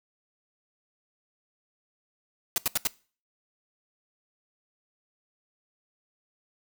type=noise bursts; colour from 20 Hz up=white; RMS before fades=-25 dBFS; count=4; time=2.56-2.871 s; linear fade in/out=0 ms; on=20 ms; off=77 ms; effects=noise-tail reverb RT60 0.4 s tail -22 dB re dry